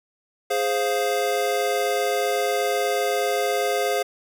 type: chord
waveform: square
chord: F minor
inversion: first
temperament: equal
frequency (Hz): 415.3 / 523.3 / 698.5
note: Ab4 / C5 / F5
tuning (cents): 0 / 0 / 0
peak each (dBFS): -26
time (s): 0.5-4.03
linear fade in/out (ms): 10
effects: none